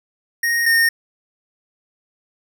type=tone pair in turn; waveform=square; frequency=1864.7 / 1836.9 Hz; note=A#6 / A#6; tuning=0 / -26 cents; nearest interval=unison; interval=26 cents; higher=first; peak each=-17 / -13 dBFS; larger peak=second; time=0.43-0.66 / 0.66-0.89 s; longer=neither; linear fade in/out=5 ms; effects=none